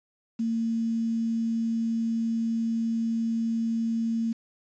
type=tone with quantisation; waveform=sine; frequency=227.9 Hz; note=A#3; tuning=39 cents flat; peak=-24 dBFS; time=0.39-4.33 s; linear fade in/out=10 ms; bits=8; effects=resampled to 16000 Hz